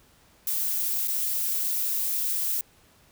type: noise with dropouts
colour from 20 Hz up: violet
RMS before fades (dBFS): -27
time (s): 0.47-2.61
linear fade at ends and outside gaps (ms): 2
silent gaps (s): 1.075-1.08
effects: pink hiss -59 dBFS RMS until 3.11 s